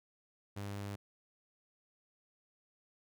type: tone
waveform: sawtooth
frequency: 100.8 Hz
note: G2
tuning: 49 cents sharp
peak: -36 dBFS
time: 0.56-0.96 s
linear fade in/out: 10 ms
effects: none